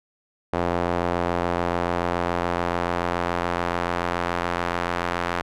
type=tone with band-pass filter sweep; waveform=sawtooth; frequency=87 Hz; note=F2; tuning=6 cents flat; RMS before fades=-25 dBFS; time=0.53-5.42 s; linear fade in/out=5 ms; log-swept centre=700 to 1300 Hz; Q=0.91; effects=none